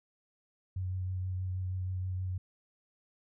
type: tone with vibrato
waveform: sine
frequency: 92.5 Hz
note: F#2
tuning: in tune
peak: -32 dBFS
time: 0.76-2.38 s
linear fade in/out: 5 ms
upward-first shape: sine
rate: 6.3 Hz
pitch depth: 16 cents each way
effects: none